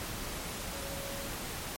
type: tone in noise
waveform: sine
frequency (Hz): 554.4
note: C#5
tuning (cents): 0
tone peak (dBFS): -43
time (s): 0.73-1.29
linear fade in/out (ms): 0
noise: pink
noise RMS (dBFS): -39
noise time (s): 0-1.76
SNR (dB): -7
effects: MP3 64 kbps